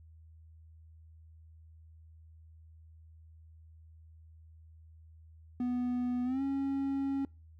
triangle tone with pitch glide, 246.9 to 274 Hz, B3 to C#4, 0 to -20 cents, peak -28 dBFS, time 5.6-7.25 s, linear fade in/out 2 ms, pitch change +180 cents, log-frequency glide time 6.24-6.42 s, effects noise-tail reverb RT60 0.3 s tail -25 dB re dry + added 80 Hz sine -53 dBFS peak until 7.59 s

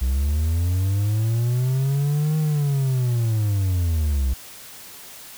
triangle linear two-way sweep, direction up then down, 61.74 to 156.5 to 61.9 Hz, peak -16 dBFS, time 0.01-4.34 s, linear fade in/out 10 ms, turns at 2.38 s, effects white hiss -41 dBFS RMS until 5.37 s

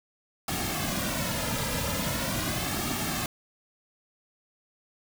pink noise with flanger, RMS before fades -30 dBFS, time 0.48-3.26 s, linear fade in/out 2 ms, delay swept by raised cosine 2 to 2.73 ms, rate 0.41 Hz, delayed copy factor -0.7, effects none

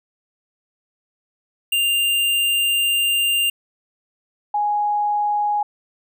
square / sine tone pair in turn, 2794 / 830.7 Hz, F7 / G#5, 0 / 0 cents, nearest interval octave + major sixth, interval 2100 cents, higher first, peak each -17 dBFS, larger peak neither, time 1.72-3.5 / 4.54-5.63 s, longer first, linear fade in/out 5 ms, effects none

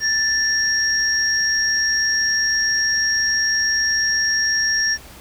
sine tone pair together, 1762 / 5594 Hz, A6 / F8, +2 / +2 cents, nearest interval octave + minor sixth, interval 2000 cents, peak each -19 dBFS, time 0-4.98 s, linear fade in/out 50 ms, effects added 60 Hz sine -48 dBFS peak until 5.2 s + pink hiss -42 dBFS RMS until 5.2 s

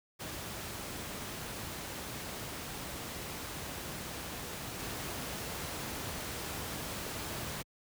pink noise with level steps, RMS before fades -41 / -39 dBFS, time 0.19-7.63 s, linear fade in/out 20 ms, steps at 4.79 s, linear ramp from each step 5 ms, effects high-pass 60 Hz 12 dB/octave

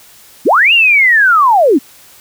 sine linear two-way sweep, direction up then down, 170.8 to 2851 to 231 Hz, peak -5 dBFS, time 0.45-1.79 s, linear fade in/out 20 ms, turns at 0.73 s, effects white hiss -41 dBFS RMS until 2.2 s

